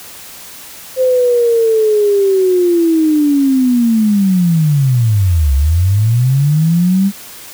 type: linear two-way sweep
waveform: sine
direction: down then up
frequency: 521 to 65.9 to 201.4 Hz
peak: -8 dBFS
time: 0.96-7.12 s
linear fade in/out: 50 ms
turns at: 5.54 s
effects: white hiss -33 dBFS RMS until 7.53 s